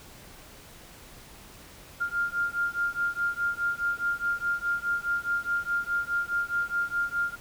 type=beating tone pair; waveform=sine; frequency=1399 / 1403.8 Hz; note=F6 / F6; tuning=+3 / +9 cents; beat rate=4.8 Hz; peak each=-29 dBFS; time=2-7.36 s; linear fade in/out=20 ms; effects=pink hiss -49 dBFS RMS until 7.4 s